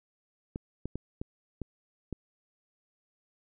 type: clicks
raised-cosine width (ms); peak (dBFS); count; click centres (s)
3; -22; 6; 0.559 / 0.856 / 0.956 / 1.215 / 1.617 / 2.127
effects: none